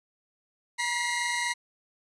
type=tone cluster; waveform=sawtooth; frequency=956 / 1936 / 2108 Hz; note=A#5 / B6 / C7; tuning=+43 / -35 / +12 cents; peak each=-28 dBFS; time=0.78-1.54 s; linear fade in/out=20 ms; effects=resampled to 24000 Hz